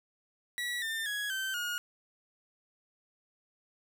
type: tone with pitch steps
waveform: 30% pulse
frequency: 1938 / 1797.8 / 1667.7 / 1547.1 / 1435.2 Hz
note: B6 / A6 / G#6 / G6 / F6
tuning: -33 / +37 / +7 / -23 / +47 cents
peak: -30 dBFS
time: 0.58-1.78 s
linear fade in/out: 0 ms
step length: 240 ms
effects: none